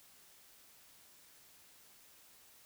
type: silence
effects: white hiss -62 dBFS RMS until 2.65 s